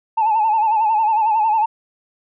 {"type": "tone with vibrato", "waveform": "sine", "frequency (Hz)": 872, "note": "A5", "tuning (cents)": -16, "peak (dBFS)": -12, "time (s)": [0.17, 1.66], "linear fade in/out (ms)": 10, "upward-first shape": "sine", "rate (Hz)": 11, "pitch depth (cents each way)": 74, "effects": ["tanh soft clip ceiling -10 dBFS"]}